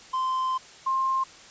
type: tone pair in turn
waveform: triangle / sine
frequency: 1038 / 1058.6 Hz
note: C6 / C6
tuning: -14 / +20 cents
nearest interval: unison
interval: 34 cents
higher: second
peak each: -22 dBFS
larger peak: neither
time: 0.13-0.58 / 0.86-1.24 s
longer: first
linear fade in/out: 10 ms
effects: white hiss -48 dBFS RMS until 1.5 s + resampled to 16000 Hz